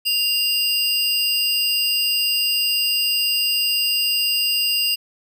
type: tone pair together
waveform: square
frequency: 2794 / 4896 Hz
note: F7 / D#8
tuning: 0 / -29 cents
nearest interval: minor seventh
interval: 971 cents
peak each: -21 dBFS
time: 0.05-4.96 s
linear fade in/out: 20 ms
effects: none